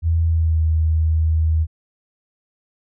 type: tone with pitch glide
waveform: sine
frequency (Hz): 82.41 to 79.65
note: E2 to D#2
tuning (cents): 0 to +41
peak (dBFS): -14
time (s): 0.02-1.67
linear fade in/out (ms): 50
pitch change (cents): -59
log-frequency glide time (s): 0.26-0.61
effects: none